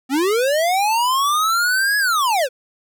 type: linear two-way sweep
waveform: square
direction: up then down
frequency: 250 to 1693 to 470.4 Hz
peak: -16 dBFS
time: 0.09-2.49 s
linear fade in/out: 50 ms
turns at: 1.98 s
effects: none